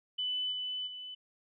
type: tone with level steps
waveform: sine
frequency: 2999 Hz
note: F#7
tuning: 23 cents sharp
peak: -31 / -34 / -41 dBFS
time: 0.18-1.15 s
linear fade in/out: 10 ms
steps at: 0.51 / 0.86 s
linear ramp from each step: 20 ms
effects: none